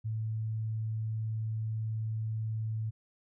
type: tone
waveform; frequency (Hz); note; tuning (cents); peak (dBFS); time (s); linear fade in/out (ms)
sine; 110.2; A2; +3; -31; 0.04-2.91; 20
effects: none